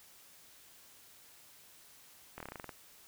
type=slowing click train; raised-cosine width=0.5 ms; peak=-28 dBFS; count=10; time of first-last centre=2.38-2.692 s; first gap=23 ms; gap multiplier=1.1; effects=white hiss -59 dBFS RMS until 3.07 s